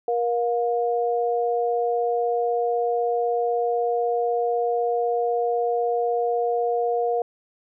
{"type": "tone pair together", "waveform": "sine", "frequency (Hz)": [473.9, 710], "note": ["A#4", "F5"], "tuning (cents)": [28, 28], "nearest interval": "perfect fifth", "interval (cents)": 700, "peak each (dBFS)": [-22, -24], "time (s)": [0.08, 7.22], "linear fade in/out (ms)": 2, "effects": []}